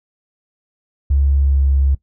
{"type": "tone with pitch glide", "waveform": "triangle", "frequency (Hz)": [69.5, 68.42], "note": ["C#2", "C#2"], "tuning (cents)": [5, -22], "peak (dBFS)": -7, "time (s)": [1.1, 1.95], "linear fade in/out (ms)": 10, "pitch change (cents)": -27, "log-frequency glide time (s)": [1.34, 1.67], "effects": ["noise-tail reverb RT60 0.1 s tail -21 dB re dry", "tanh soft clip ceiling -9 dBFS"]}